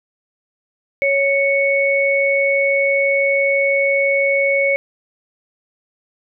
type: tone pair together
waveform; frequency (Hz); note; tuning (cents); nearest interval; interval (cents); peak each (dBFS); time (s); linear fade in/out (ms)
sine; 554.9 / 2217; C#5 / C#7; +2 / 0; 2 octaves; 2398; -16 / -16; 1.02-4.76; 0
effects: none